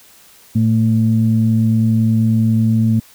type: tone pair together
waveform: sine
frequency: 112.76 / 223 Hz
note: A2 / A3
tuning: +43 / +23 cents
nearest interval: octave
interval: 1180 cents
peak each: -13 dBFS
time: 0.55-3 s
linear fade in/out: 10 ms
effects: tanh soft clip ceiling -3 dBFS + white hiss -46 dBFS RMS until 3.14 s